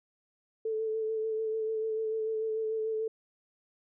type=tone with vibrato; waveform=sine; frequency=440 Hz; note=A4; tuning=in tune; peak=-29 dBFS; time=0.65-3.08 s; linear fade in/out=5 ms; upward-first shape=sine; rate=6.8 Hz; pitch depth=22 cents each way; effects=none